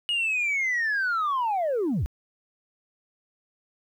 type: linear sweep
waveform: sine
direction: down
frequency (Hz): 2895 to 46.25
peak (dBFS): -21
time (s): 0.09-2.06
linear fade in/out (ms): 0
effects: tanh soft clip ceiling -21 dBFS + 10-bit